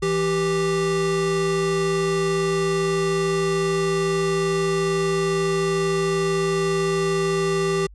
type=tone pair together; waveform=square; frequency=164.82 / 392 Hz; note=E3 / G4; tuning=0 / 0 cents; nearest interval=octave + minor third; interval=1500 cents; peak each=-27 / -21 dBFS; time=0.02-7.87 s; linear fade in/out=10 ms; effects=added 50 Hz sine -42 dBFS peak until 7.94 s + resampled to 22050 Hz